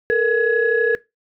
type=tone cluster; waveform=sine; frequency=441.6 / 473.8 / 1683 Hz; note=A4 / A#4 / G#6; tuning=+6 / +28 / +23 cents; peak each=-18 dBFS; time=0.1-0.95 s; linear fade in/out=0 ms; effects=noise-tail reverb RT60 0.2 s tail -19 dB re dry + tanh soft clip ceiling -6 dBFS